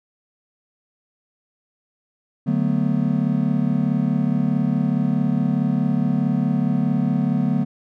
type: chord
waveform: triangle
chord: B minor seventh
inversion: first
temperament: just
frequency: 148.16 / 185.21 / 222.2 / 246.9 Hz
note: D3 / F#3 / A3 / B3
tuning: +16 / +2 / +17 / 0 cents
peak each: -21 dBFS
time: 2.46-7.65 s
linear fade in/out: 20 ms
effects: none